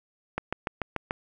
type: click train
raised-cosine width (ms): 0.5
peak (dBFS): -13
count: 6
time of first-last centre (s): 0.38-1.109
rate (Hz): 6.86
effects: none